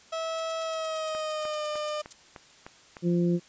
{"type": "tone with pitch glide", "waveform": "30% pulse", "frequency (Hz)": [650, 603], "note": ["E5", "D5"], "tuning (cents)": [-24, 46], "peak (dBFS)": -27, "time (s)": [0.12, 2.02], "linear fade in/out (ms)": 10, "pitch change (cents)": -130, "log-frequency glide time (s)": [0.61, 1.66]}
{"type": "noise bursts", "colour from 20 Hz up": "violet", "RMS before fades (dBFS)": -35, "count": 16, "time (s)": [0.38, 2.128], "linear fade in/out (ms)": 5, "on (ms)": 23, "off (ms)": 92}
{"type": "click train", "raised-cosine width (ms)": 0.5, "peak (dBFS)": -26, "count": 7, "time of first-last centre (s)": [1.15, 2.968], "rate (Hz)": 3.3}
{"type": "harmonic tone", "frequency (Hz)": 173.7, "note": "F3", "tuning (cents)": -9, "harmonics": [1, 2, 3], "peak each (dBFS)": [-23, -27, -37], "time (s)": [3.02, 3.4], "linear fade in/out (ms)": 50}
{"effects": ["white hiss -55 dBFS RMS until 3.48 s", "resampled to 16000 Hz"]}